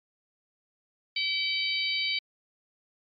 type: harmonic tone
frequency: 767 Hz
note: G5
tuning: 38 cents flat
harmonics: 3 / 4 / 5 / 6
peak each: -30 / -32 / -33 / -32 dBFS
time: 1.16-2.19 s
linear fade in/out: 5 ms
effects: MP3 48 kbps